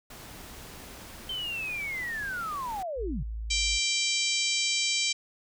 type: noise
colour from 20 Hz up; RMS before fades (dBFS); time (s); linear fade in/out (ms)
pink; -45; 0.1-2.83; 5
type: linear sweep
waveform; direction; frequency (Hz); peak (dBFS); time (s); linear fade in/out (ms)
sine; down; 3121 to 110; -31; 1.29-3.23; 5
type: tone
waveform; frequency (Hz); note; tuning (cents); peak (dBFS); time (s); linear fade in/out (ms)
sine; 55; A1; 0; -32; 2.96-3.8; 50
type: harmonic tone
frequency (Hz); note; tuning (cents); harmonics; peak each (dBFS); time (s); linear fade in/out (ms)
784; G5; 0; 3 / 4 / 5 / 6 / 7 / 8 / 9 / 10; -31 / -32 / -33 / -34 / -34 / -35 / -36 / -36; 3.5-5.13; 10
effects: none